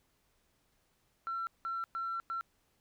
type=tone bursts at uneven times; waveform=sine; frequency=1352 Hz; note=E6; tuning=43 cents sharp; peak=-33 dBFS; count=4; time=1.27-1.47 / 1.65-1.84 / 1.95-2.2 / 2.3-2.41 s; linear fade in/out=0 ms; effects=tanh soft clip ceiling -30 dBFS + pink hiss -74 dBFS RMS until 2.8 s